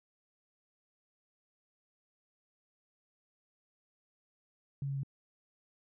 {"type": "tone with pitch steps", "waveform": "sine", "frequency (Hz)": [139, 137.96, 136.93], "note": ["C#3", "C#3", "C#3"], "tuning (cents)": [5, -8, -21], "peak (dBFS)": -33, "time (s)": [4.82, 5.033], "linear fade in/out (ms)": 2, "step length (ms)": 71, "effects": []}